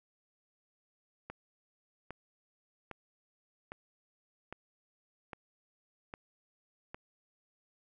click train, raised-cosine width 0.5 ms, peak -27 dBFS, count 8, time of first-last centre 1.3-6.945 s, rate 1.24 Hz, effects none

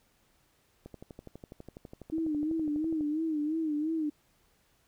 click train, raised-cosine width 2 ms, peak -31 dBFS, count 27, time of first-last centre 0.86-3.009 s, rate 12.1 Hz
sine tone with vibrato, 310 Hz, D#4, 6 cents flat, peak -28 dBFS, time 2.12-4.1 s, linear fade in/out 10 ms, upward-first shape sine, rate 2.9 Hz, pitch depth 88 cents each way
effects pink hiss -69 dBFS RMS until 4.87 s

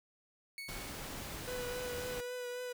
30% pulse tone with exponential decay, 2217 Hz, C#7, in tune, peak -38 dBFS, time 0.58-1.37 s, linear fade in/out 1 ms, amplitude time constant 170 ms
pink noise, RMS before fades -44 dBFS, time 0.68-2.21 s, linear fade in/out 10 ms
45% pulse tone with vibrato, 493.9 Hz, B4, in tune, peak -39 dBFS, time 1.47-2.73 s, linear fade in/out 10 ms, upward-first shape triangle, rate 3.7 Hz, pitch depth 24 cents each way
effects none

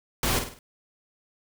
pink noise with echo, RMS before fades -25 dBFS, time 0.23-0.39 s, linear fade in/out 2 ms, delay 50 ms, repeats 4, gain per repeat -7 dB, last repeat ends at 0.59 s, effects none

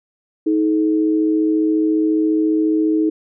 sine tone pair together, 315.5 / 430 Hz, D#4 / A4, +24 / -40 cents, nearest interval perfect fourth, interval 536 cents, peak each -14 / -22 dBFS, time 0.46-3.1 s, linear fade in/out 10 ms, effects none

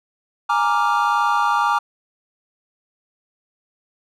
triangle chord, Bb dominant seventh, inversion third, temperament equal, 830.6 / 932.3 / 1174.7 / 1396.9 Hz, Ab5 / Bb5 / D6 / F6, 0 / 0 / 0 / 0 cents, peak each -20 / -19 / -18 / -22 dBFS, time 0.49-1.79 s, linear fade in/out 10 ms, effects none

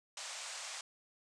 white band-pass noise, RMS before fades -45 dBFS, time 0.17-0.81 s, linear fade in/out 2 ms, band 560 to 8400 Hz, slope 48 dB/octave, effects none

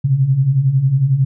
sine beating tone pair, 126.5 / 137.5 Hz, B2 / C#3, +42 / -14 cents, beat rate 11 Hz, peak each -18 / -12 dBFS, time 0.04-1.25 s, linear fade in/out 10 ms, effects none

